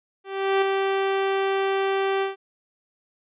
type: tone with ADSR envelope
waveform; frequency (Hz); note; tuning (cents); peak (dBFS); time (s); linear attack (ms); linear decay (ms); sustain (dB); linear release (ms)
sawtooth; 389.2; G4; -12; -13; 0.24-2.36; 380; 5; -4; 140
effects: resampled to 8000 Hz